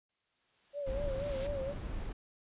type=noise with exponential growth; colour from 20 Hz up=white; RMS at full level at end=-43 dBFS; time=0.09-1.47 s; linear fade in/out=5 ms; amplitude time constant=300 ms
type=tone with vibrato; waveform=sine; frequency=554.4 Hz; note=C#5; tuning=in tune; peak=-35 dBFS; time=0.73-1.75 s; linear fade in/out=50 ms; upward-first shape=sine; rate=4.2 Hz; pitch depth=85 cents each way
type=noise; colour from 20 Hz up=brown; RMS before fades=-39 dBFS; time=0.86-2.13 s; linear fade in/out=10 ms
effects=resampled to 8000 Hz